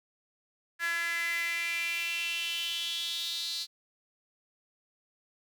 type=tone with high-pass filter sweep; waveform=sawtooth; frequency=337.7 Hz; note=E4; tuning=42 cents sharp; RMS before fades=-33 dBFS; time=0.79-3.67 s; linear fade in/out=50 ms; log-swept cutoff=1700 to 4200 Hz; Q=6.4; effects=none